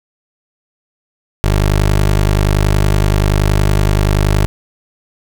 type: tone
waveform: 20% pulse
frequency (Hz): 50.6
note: G#1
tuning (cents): -44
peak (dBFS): -5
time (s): 1.44-4.46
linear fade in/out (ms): 0
effects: none